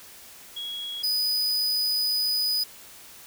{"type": "tone pair in turn", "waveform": ["sine", "45% pulse"], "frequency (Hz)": [3322, 4977], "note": ["G#7", "D#8"], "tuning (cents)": [0, 0], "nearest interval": "perfect fifth", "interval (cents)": 700, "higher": "second", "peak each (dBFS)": [-31, -22], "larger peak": "second", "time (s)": [[0.56, 1.03], [1.03, 2.64]], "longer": "second", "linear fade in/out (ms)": 10, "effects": ["white hiss -47 dBFS RMS until 3.26 s"]}